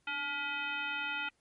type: tone with frequency modulation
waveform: sine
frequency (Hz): 1975.5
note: B6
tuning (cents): 0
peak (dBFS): -33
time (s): 0.07-1.29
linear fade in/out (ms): 5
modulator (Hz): 559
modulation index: 1.9
effects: pink hiss -74 dBFS RMS until 1.4 s + MP3 48 kbps

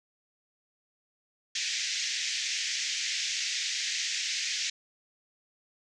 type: band-pass noise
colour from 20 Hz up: white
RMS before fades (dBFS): -32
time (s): 1.55-4.7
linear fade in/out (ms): 5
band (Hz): 1800 to 6700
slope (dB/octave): 48
effects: none

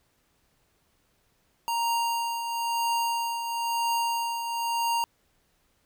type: tone with tremolo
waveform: square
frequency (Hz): 932.3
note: A#5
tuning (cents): 0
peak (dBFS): -24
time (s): 1.68-5.04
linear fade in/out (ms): 0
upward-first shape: triangle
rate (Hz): 1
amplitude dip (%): 55
effects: pink hiss -69 dBFS RMS until 5.85 s

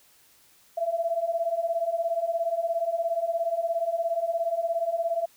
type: beating tone pair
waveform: sine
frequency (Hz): 659.3 / 676.3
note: E5 / E5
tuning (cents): 0 / +44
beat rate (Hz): 17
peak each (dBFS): -29 / -26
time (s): 0.77-5.26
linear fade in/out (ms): 10
effects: white hiss -59 dBFS RMS until 5.36 s

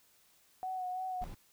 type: tone with vibrato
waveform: sine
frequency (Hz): 740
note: F#5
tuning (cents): 0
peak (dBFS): -35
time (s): 0.63-1.24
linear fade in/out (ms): 0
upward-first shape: sine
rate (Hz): 3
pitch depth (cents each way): 26
type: noise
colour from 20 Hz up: brown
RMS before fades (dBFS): -43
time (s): 1.21-1.35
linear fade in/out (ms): 10
effects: white hiss -67 dBFS RMS until 1.52 s

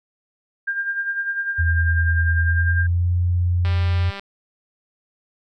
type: tone with tremolo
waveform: sine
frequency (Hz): 1600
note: G6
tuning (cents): +35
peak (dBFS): -19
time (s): 0.67-2.87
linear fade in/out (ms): 10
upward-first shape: sine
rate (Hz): 10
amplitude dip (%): 60
type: tone with pitch glide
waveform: sine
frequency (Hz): 82.41 to 88.32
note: E2 to F2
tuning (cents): 0 to +20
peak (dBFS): -16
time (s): 1.58-4.11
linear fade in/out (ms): 20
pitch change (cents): +120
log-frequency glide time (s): 2.41-3.09
type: click train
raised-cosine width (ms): 0.3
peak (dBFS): -17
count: 109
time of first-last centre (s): 3.65-4.195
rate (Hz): 198
effects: none

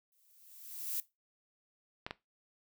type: noise with exponential growth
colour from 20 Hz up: violet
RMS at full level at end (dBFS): -34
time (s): 0.12-1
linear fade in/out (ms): 1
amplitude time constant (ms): 190
type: clicks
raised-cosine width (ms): 0.3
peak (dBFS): -22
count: 2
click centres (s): 2.065 / 2.109
effects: noise-tail reverb RT60 0.2 s tail -18 dB re dry

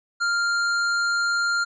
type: tone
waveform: square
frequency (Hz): 1396.9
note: F6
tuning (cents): 0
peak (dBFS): -21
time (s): 0.2-1.65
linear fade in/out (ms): 20
effects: resampled to 16000 Hz

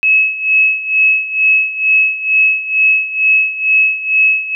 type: tone with tremolo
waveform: sine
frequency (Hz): 2578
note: E7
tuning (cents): -39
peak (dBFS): -6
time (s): 0.03-4.55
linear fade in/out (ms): 0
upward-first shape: sine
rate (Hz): 2.2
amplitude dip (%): 80
effects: none

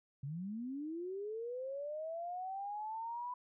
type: linear sweep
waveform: sine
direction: up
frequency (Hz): 130.81 to 996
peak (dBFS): -39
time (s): 0.23-3.34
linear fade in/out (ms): 5
effects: none

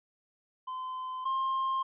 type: tone pair in turn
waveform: triangle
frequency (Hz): 1028 / 1060.6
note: C6 / C6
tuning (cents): -31 / +23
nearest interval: minor second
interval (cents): 54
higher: second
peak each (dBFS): -33 / -26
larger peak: second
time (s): 0.67-1.25 / 1.25-1.83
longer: neither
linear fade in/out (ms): 10
effects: resampled to 8000 Hz

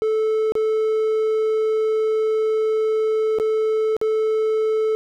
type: tone with dropouts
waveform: triangle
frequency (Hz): 437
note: A4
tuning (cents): -12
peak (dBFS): -15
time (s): 0.02-4.95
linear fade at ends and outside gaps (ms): 0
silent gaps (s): 0.521-0.553 / 3.386-3.399 / 3.966-4.014
effects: none

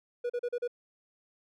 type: tone bursts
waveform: triangle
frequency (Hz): 484.5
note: B4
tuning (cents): -33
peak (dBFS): -27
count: 5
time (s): 0.24-0.678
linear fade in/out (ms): 10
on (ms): 58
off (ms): 37
effects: none

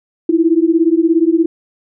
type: beating tone pair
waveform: sine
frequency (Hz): 321.3 / 338.3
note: E4 / E4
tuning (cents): -44 / +45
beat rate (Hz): 17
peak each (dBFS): -12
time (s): 0.29-1.46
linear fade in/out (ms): 5
effects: none

